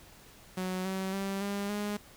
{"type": "tone with pitch steps", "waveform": "sawtooth", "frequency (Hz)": [185, 190.2, 195.55, 201, 206.7], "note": ["F#3", "F#3", "G3", "G3", "G#3"], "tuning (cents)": [0, 48, -4, 44, -8], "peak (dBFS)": -28, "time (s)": [0.57, 1.97], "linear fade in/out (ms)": 5, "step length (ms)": 280, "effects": ["pink hiss -55 dBFS RMS until 2.16 s"]}